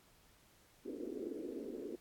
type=band-pass noise; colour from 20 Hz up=white; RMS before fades=-44 dBFS; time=0.85-1.96 s; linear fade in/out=10 ms; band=250 to 450 Hz; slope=48 dB/octave; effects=pink hiss -67 dBFS RMS until 2 s + AAC 64 kbps